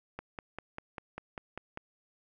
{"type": "click train", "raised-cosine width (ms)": 0.5, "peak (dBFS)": -24, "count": 9, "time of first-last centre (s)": [0.19, 1.774], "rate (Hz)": 5.05, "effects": []}